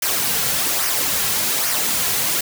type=noise with flanger; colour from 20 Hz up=white; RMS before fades=-20 dBFS; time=0.02-2.41 s; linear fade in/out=5 ms; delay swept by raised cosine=0.25 to 3.35 ms; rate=1.2 Hz; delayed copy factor=-0.5; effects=none